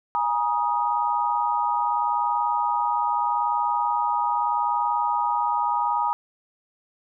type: chord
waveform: sine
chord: Ab suspended second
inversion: none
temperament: equal with one note detuned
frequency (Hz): 830.6 / 951.4 / 1244.5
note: Ab5 / Bb5 / Eb6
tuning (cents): 0 / +35 / 0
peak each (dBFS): -26 / -23 / -27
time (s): 0.15-6.13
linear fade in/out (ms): 0
effects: none